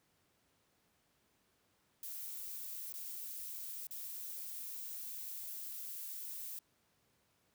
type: noise with dropouts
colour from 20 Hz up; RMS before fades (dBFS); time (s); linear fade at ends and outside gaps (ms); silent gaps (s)
violet; -45; 2.03-6.59; 2; 2.925-2.939 / 3.87-3.908
effects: pink hiss -75 dBFS RMS until 7.54 s + high-pass 80 Hz 12 dB/octave